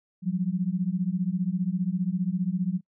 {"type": "beating tone pair", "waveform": "sine", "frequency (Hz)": [174.61, 189.61], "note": ["F3", "F#3"], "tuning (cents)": [0, 43], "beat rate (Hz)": 15, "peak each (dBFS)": -27, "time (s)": [0.22, 2.81], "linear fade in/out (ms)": 50, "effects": ["noise-tail reverb RT60 0.1 s tail -24 dB re dry"]}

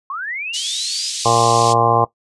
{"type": "linear sweep", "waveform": "sine", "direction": "up", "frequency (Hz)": [1046.5, 5140], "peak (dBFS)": -23, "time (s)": [0.1, 1.1], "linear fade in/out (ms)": 2}
{"type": "band-pass noise", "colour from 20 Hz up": "pink", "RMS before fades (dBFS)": -25, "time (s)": [0.53, 1.74], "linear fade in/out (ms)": 20, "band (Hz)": [3600, 8300], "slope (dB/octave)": 24}
{"type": "harmonic tone", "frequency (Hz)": 116.54, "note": "A#2", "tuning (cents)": 0, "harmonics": [1, 2, 3, 4, 5, 6, 7, 8, 9, 10], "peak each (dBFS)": [-22, -29, -25, -19, -22, -20, -18, -28, -17, -26], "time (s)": [1.25, 2.05], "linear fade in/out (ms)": 10}
{"effects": ["noise-tail reverb RT60 0.1 s tail -17 dB re dry", "resampled to 24000 Hz"]}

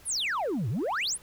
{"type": "exponential two-way sweep", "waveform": "sine", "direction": "down then up", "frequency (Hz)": [11680, 99, 11680], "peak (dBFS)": -24, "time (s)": [0.05, 1.18], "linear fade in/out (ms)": 50, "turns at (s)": 0.69, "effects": ["tanh soft clip ceiling -26 dBFS", "pink hiss -55 dBFS RMS until 1.22 s"]}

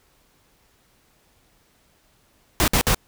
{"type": "noise bursts", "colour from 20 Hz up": "pink", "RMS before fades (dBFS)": -18, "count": 3, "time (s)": [2.6, 2.946], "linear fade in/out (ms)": 0, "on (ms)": 78, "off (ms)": 56, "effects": ["pink hiss -61 dBFS RMS until 3.07 s"]}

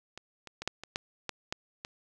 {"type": "clicks", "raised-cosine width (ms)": 0.2, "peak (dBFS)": [-25, -27, -21, -12, -24, -14, -16, -15, -21], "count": 9, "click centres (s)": [0.176, 0.473, 0.62, 0.676, 0.836, 0.959, 1.293, 1.525, 1.849], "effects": []}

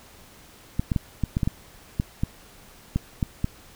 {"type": "clicks", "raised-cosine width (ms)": 5, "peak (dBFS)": -10, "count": 12, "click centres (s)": [0.795, 0.918, 0.962, 1.237, 1.369, 1.432, 1.475, 1.999, 2.235, 2.96, 3.228, 3.444], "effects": ["pink hiss -50 dBFS RMS until 3.75 s"]}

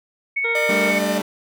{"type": "tone with tremolo", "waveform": "sine", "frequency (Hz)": 2217, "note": "C#7", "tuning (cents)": 0, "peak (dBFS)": -18, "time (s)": [0.36, 0.99], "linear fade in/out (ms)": 10, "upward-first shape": "sine", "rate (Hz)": 15, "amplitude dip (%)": 30}
{"type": "harmonic tone", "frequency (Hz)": 464.2, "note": "A#4", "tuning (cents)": -7, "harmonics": [1, 2, 3, 4, 5, 7, 8], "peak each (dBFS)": [-25, -33, -31, -38, -42, -42, -40], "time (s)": [0.44, 0.91], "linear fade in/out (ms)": 10}
{"type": "tone", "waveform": "45% pulse", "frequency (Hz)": 602, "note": "D5", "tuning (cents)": 43, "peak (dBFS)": -22, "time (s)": [0.55, 1.18], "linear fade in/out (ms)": 2}
{"type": "chord", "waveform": "sawtooth", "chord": "G suspended second", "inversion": "none", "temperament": "equal", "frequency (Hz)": [196, 220, 293.7], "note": ["G3", "A3", "D4"], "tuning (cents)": [0, 0, 0], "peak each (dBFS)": [-20, -22, -24], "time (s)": [0.69, 1.22], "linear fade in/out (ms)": 5}
{"effects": []}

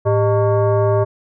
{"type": "tone with frequency modulation", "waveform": "sine", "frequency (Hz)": 108.5, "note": "A2", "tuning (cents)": -24, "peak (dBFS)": -12, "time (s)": [0.05, 1.05], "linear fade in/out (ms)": 20, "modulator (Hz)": 506, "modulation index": 1.3, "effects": []}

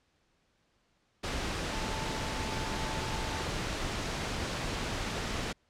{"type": "tone in noise", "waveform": "sine", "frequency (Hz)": 880, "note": "A5", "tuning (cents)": 0, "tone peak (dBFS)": -42, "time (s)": [1.72, 3.45], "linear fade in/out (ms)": 10, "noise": "pink", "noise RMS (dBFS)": -34, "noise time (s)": [1.23, 5.53], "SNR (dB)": -11, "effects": ["pink hiss -72 dBFS RMS until 5.69 s", "low-pass 6000 Hz 12 dB/octave"]}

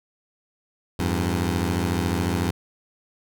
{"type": "beating tone pair", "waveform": "15% pulse", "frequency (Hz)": [86, 100], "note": ["F2", "G2"], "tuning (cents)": [-26, 35], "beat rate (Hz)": 14, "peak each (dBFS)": [-17, -20], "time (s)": [0.99, 2.51], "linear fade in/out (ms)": 5, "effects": []}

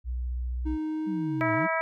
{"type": "tone with vibrato", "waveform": "sine", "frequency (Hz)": 61.4, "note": "B1", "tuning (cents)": -9, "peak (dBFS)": -28, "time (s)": [0.04, 0.78], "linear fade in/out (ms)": 50, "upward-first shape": "triangle", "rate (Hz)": 15, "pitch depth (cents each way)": 20}
{"type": "tone with pitch glide", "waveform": "triangle", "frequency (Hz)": [311.1, 315.8], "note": ["D#4", "D#4"], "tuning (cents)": [0, 26], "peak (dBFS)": -26, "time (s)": [0.65, 1.67], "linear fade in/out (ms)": 20, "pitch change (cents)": 26, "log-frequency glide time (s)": [0.88, 1.39]}
{"type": "exponential two-way sweep", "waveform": "sine", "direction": "down then up", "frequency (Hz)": [201.8, 110, 201.8], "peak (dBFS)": -31, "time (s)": [1.06, 1.68], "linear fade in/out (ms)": 20, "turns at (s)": 1.54}
{"type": "harmonic tone", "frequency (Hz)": 325, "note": "E4", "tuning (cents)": -24, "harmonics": [2, 3, 4, 5, 6, 7], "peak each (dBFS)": [-29, -31, -32, -33, -34, -34], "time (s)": [1.41, 1.81], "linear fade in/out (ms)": 0}
{"effects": []}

